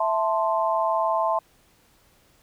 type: chord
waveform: sine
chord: A minor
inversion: second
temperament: equal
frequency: 659.3 / 880 / 1046.5 Hz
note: E5 / A5 / C6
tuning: 0 / 0 / 0 cents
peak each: -24 / -25 / -25 dBFS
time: 0-1.39 s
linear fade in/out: 5 ms
effects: pink hiss -60 dBFS RMS until 2.42 s